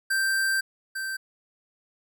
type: tone pair in turn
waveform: square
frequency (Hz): 1568 / 1560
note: G6 / G6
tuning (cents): 0 / -9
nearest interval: unison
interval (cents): 9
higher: first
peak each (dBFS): -23 / -30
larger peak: first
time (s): 0.1-0.61 / 0.95-1.17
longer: first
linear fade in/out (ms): 10
effects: none